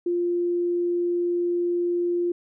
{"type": "tone", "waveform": "sine", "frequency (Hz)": 349.2, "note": "F4", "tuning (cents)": 0, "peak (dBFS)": -21, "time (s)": [0.06, 2.32], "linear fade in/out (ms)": 5, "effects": []}